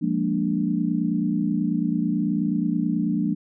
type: chord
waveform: sine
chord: Bb dominant seventh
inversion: second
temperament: equal with one note detuned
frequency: 174.61 / 204.4 / 233.1 / 293.7 Hz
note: F3 / Ab3 / Bb3 / D4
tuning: 0 / -27 / 0 / 0 cents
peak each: -26 dBFS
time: 0.01-3.35 s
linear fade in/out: 20 ms
effects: none